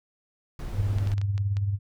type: noise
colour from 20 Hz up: brown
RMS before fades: -34 dBFS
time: 0.59-1.14 s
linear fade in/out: 2 ms
type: tone with tremolo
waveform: sine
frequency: 100 Hz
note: G2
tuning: 35 cents sharp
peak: -21 dBFS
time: 0.73-1.79 s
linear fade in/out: 50 ms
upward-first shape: sine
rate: 18 Hz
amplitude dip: 50%
type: clicks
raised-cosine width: 0.2 ms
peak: -24 dBFS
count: 7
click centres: 0.985 / 1.073 / 1.118 / 1.181 / 1.215 / 1.379 / 1.569 s
effects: none